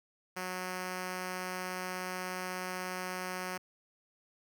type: tone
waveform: 5% pulse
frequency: 183.5 Hz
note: F#3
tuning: 14 cents flat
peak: -25 dBFS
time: 0.36-3.58 s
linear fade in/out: 10 ms
effects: none